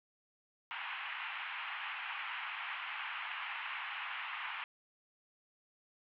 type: band-pass noise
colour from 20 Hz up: white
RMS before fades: -42 dBFS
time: 0.71-4.64 s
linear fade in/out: 0 ms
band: 830 to 2900 Hz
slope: 48 dB/octave
effects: none